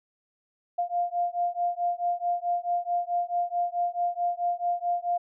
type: beating tone pair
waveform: sine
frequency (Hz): 698.5 / 703.1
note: F5 / F5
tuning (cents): 0 / +11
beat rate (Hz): 4.6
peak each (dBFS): -28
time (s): 0.78-5.18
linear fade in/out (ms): 10
effects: none